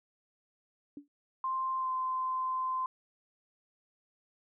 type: tone with exponential decay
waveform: sine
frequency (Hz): 287.3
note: D4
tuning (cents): -38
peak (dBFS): -38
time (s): 0.97-1.08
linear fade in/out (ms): 2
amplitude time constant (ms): 23
type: tone with pitch glide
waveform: sine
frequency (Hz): 1048 to 1034.8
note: C6 to C6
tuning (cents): +2 to -19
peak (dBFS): -30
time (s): 1.44-2.86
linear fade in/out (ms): 2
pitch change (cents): -21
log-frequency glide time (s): 1.77-1.89
effects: none